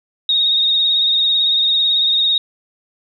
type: tone with vibrato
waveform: sine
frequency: 3729 Hz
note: A#7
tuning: in tune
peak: -12 dBFS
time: 0.29-2.38 s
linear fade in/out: 2 ms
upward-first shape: triangle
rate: 18 Hz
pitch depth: 42 cents each way
effects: none